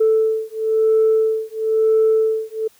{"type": "beating tone pair", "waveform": "sine", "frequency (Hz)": [440, 441], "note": ["A4", "A4"], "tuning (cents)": [0, 4], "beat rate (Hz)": 1, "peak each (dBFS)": -16, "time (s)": [0, 2.68], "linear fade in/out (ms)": 10, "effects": ["tanh soft clip ceiling -8 dBFS", "white hiss -54 dBFS RMS until 2.79 s"]}